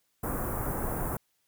pink band-stop noise, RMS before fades -32 dBFS, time 0.23-1.17 s, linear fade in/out 5 ms, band 1400 to 11000 Hz, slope 24 dB/octave, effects white hiss -74 dBFS RMS until 1.47 s

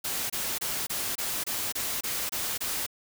white noise bursts, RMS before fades -31 dBFS, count 10, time 0.04-2.865 s, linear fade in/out 10 ms, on 260 ms, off 25 ms, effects none

